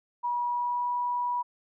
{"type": "tone with pitch glide", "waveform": "sine", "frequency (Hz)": [966, 975], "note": ["B5", "B5"], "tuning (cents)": [-39, -23], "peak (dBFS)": -26, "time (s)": [0.23, 1.43], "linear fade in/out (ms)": 20, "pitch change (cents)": 16, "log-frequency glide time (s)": [0.46, 0.89], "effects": []}